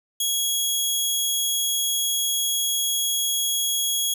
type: tone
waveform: 15% pulse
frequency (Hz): 3322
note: G#7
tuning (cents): 0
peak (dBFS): -14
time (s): 0.2-4.14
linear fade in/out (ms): 5
effects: none